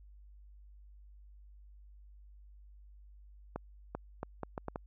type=accelerating click train; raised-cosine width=1 ms; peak=-23 dBFS; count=7; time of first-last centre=3.56-4.759 s; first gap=390 ms; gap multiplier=0.72; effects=added 50 Hz sine -53 dBFS peak until 4.86 s